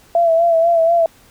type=tone with vibrato; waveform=sine; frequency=669 Hz; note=E5; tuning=25 cents sharp; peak=-10 dBFS; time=0.15-1.06 s; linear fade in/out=2 ms; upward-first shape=sine; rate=4.1 Hz; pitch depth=45 cents each way; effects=pink hiss -49 dBFS RMS until 1.3 s